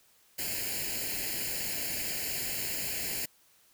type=noise with comb filter; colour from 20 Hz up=white; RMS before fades=-34 dBFS; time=0.38-3.26 s; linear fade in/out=10 ms; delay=0.42 ms; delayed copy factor=+0.85; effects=white hiss -64 dBFS RMS until 3.73 s